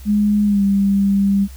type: tone with pitch glide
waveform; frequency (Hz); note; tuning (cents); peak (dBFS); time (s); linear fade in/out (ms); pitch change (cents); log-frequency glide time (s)
sine; 207.7 to 198.21; G#3 to G3; 0 to +19; -12; 0.05-1.48; 50; -81; 0.44-0.63
effects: added 65 Hz sine -33 dBFS peak until 1.56 s + white hiss -46 dBFS RMS until 1.56 s